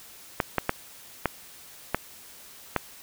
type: clicks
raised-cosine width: 0.5 ms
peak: -7 dBFS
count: 6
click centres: 0.402 / 0.583 / 0.694 / 1.257 / 1.946 / 2.763 s
effects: white hiss -48 dBFS RMS until 3.02 s